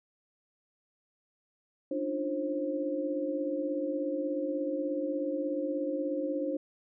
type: tone cluster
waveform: sine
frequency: 283.9 / 300.5 / 349.7 / 533 Hz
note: C#4 / D4 / F4 / C5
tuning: +41 / +40 / +2 / +32 cents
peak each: -40 / -33 / -39 / -33 dBFS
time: 1.91-6.57 s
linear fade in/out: 5 ms
effects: none

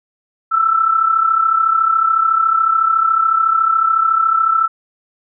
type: tone with amplitude modulation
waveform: sine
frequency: 1325 Hz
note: E6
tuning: 9 cents sharp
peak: -8 dBFS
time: 0.51-4.68 s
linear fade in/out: 20 ms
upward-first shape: sine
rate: 33.9 Hz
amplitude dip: 65%
effects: none

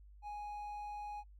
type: tone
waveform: triangle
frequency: 830.6 Hz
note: G#5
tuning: in tune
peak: -40 dBFS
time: 0.22-1.24 s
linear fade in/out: 50 ms
effects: noise-tail reverb RT60 0.1 s tail -24 dB re dry + added 50 Hz sine -55 dBFS peak until 1.39 s

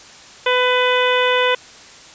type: harmonic tone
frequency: 500 Hz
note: B4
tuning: 21 cents sharp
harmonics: 1 / 2 / 3 / 4 / 5 / 6 / 7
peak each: -17 / -20 / -22 / -23 / -24 / -25 / -25 dBFS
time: 0.46-1.55 s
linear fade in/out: 5 ms
effects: white hiss -41 dBFS RMS until 2.14 s + resampled to 16000 Hz

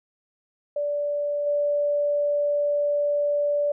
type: tone with level steps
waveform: sine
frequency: 582 Hz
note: D5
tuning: 16 cents flat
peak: -23 / -20 dBFS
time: 0.76-3.72 s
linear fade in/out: 5 ms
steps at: 1.46 s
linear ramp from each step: 10 ms
effects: none

